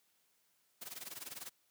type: noise with tremolo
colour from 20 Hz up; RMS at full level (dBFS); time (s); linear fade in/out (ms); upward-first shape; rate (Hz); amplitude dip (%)
white; -44; 0.81-1.5; 10; sine; 20; 85
effects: white hiss -75 dBFS RMS until 1.7 s + high-pass 100 Hz 12 dB/octave